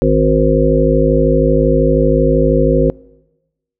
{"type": "harmonic tone with a mistuned harmonic", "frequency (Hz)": 52.8, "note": "G#1", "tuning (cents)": 29, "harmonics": [1, 3, 5, 7, 9, 10], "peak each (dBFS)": [-16, -16, -16, -16, -16, -16], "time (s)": [0.02, 2.9], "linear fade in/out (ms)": 0, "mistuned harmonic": 1, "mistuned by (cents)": 63, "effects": ["noise-tail reverb RT60 1.0 s tail -24 dB re dry"]}